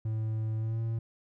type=tone with pitch glide; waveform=triangle; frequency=110 to 113.55 Hz; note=A2 to A#2; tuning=0 to -45 cents; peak=-27 dBFS; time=0.05-0.99 s; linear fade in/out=5 ms; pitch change=+55 cents; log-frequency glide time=0.58-0.79 s; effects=none